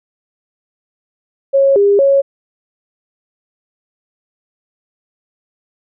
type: tone with pitch steps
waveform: sine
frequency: 548 / 403.3 / 552 Hz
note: C#5 / G4 / C#5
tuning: -20 / +49 / -7 cents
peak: -7 dBFS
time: 1.53-2.22 s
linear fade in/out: 20 ms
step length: 230 ms
effects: none